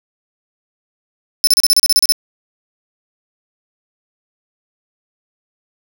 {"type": "tone bursts", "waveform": "sawtooth", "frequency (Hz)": 5274, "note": "E8", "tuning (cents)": 0, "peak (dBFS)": -5, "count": 11, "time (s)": [1.44, 2.121], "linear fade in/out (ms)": 0, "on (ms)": 31, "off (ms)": 34, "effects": []}